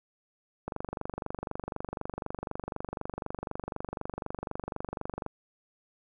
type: click train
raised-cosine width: 1 ms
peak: -20 dBFS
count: 111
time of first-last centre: 0.68-5.263 s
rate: 24 Hz
effects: none